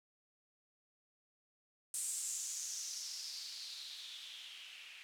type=noise with low-pass filter sweep; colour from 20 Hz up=violet; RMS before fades=-45 dBFS; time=1.94-5.03 s; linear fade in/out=0 ms; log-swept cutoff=8500 to 2500 Hz; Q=4.3; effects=none